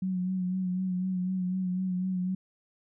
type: tone with vibrato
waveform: sine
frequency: 184.4 Hz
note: F#3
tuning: 6 cents flat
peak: -27 dBFS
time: 0.02-2.35 s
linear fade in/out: 5 ms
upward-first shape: sine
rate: 4 Hz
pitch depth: 35 cents each way
effects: none